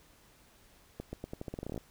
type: accelerating click train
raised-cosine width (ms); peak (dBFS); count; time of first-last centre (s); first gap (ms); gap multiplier
2; -25; 15; 1-1.778; 130; 0.85
effects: pink hiss -62 dBFS RMS until 1.9 s